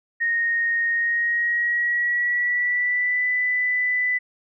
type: tone with pitch glide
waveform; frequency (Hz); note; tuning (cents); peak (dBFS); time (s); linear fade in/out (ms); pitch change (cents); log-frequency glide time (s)
sine; 1859 to 1992.4; A#6 to B6; -5 to +15; -19; 0.2-4.19; 20; +120; 0.92-3.26
effects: none